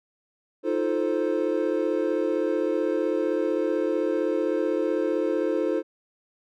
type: chord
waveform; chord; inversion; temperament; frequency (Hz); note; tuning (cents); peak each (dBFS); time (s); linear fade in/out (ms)
triangle; F dominant seventh; third; equal with one note detuned; 313.5 / 349.2 / 440 / 523.3; Eb4 / F4 / A4 / C5; +13 / 0 / 0 / 0; -26; 0.63-5.83; 50
effects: none